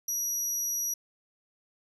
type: tone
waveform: 35% pulse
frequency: 5800 Hz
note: F#8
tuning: 35 cents flat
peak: -26 dBFS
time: 0.08-0.94 s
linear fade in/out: 5 ms
effects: none